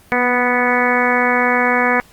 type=harmonic tone with a mistuned harmonic; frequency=246.9 Hz; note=B3; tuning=in tune; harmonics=1 / 2 / 3 / 4 / 5 / 6 / 7 / 8 / 9; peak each=-21 / -20 / -21 / -21 / -23 / -24 / -20 / -23 / -21 dBFS; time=0.12-2 s; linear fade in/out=0 ms; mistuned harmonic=1; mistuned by=-21 cents; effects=pink hiss -48 dBFS RMS until 2.12 s + Opus 32 kbps